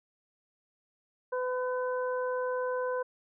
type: harmonic tone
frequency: 504 Hz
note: B4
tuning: 35 cents sharp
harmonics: 1 / 2 / 3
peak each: -30 / -36 / -40 dBFS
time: 1.32-3.03 s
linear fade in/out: 10 ms
effects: none